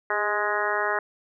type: harmonic tone with a mistuned harmonic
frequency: 208.7 Hz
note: G#3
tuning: 9 cents sharp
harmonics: 2 / 3 / 4 / 5 / 6 / 7 / 8 / 9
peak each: -31 / -31 / -31 / -31 / -31 / -31 / -31 / -31 dBFS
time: 0.1-0.99 s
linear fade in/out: 2 ms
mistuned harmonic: 2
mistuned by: -26 cents
effects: none